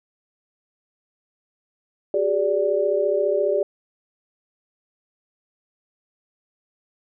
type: tone cluster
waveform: sine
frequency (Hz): 376.9 / 411.5 / 583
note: F#4 / G#4 / D5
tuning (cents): +32 / -16 / -13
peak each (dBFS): -25 / -22 / -21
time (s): 2.14-3.63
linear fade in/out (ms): 2
effects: none